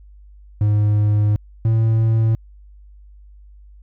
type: tone pair in turn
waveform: triangle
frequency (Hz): 104.7 / 112.11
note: G#2 / A2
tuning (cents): +15 / +33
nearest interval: minor second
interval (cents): 118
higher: second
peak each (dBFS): -11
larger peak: neither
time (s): 0.61-1.36 / 1.65-2.35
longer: first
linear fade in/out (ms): 0
effects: added 50 Hz sine -41 dBFS peak until 3.82 s